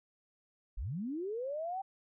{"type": "linear sweep", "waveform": "sine", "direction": "up", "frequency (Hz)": [32.7, 788], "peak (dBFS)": -35, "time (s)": [0.77, 1.82], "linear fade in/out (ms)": 10, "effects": []}